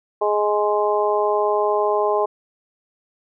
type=harmonic tone; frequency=208.7 Hz; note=G#3; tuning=9 cents sharp; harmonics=2 / 3 / 4 / 5; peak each=-20 / -22 / -23 / -24 dBFS; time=0.21-2.26 s; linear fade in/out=10 ms; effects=none